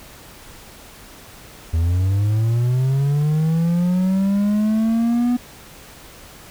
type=linear sweep; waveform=triangle; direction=up; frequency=79.7 to 246.9 Hz; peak=-13 dBFS; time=1.73-5.37 s; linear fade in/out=10 ms; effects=pink hiss -42 dBFS RMS until 6.5 s